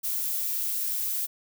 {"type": "noise", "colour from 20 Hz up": "violet", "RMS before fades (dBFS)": -29, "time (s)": [0.03, 1.27], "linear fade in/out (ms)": 20, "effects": []}